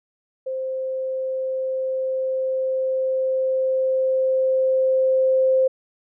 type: tone with level ramp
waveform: sine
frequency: 523.3 Hz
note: C5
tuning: in tune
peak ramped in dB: -24 to -14 dBFS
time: 0.46-5.68 s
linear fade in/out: 10 ms
effects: none